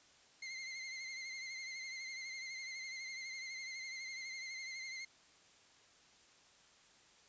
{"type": "tone with vibrato", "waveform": "sawtooth", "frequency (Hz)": 2100, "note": "C7", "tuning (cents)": 6, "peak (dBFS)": -40, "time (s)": [0.42, 5.05], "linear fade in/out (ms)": 5, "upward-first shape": "triangle", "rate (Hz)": 12, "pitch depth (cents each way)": 55, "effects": ["white hiss -65 dBFS RMS until 7.28 s", "resampled to 16000 Hz"]}